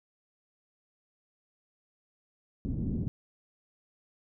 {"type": "low-pass noise", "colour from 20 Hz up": "white", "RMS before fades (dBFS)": -32, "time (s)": [2.65, 3.08], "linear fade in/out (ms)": 0, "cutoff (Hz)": 250, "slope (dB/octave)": 24, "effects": []}